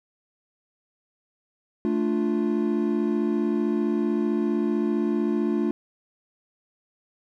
triangle chord, D minor, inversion second, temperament equal, 220 / 293.7 / 349.2 Hz, A3 / D4 / F4, 0 / 0 / 0 cents, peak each -23 / -25 / -24 dBFS, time 1.85-5.71 s, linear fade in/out 0 ms, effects none

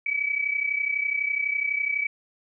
sine tone pair together, 2278 / 2310 Hz, C#7 / D7, +47 / -29 cents, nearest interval unison, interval 24 cents, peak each -25 / -28 dBFS, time 0.06-2.07 s, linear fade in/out 5 ms, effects none

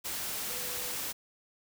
sine tone in noise, 493.9 Hz, B4, in tune, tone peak -47 dBFS, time 0.49-0.96 s, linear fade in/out 20 ms, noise white, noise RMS -36 dBFS, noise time 0.04-1.13 s, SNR -14 dB, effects none

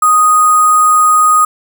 sine tone with sample-and-hold, 1242 Hz, D#6, 3 cents flat, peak -5 dBFS, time 0.02-1.45 s, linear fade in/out 5 ms, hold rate 8820 Hz, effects none

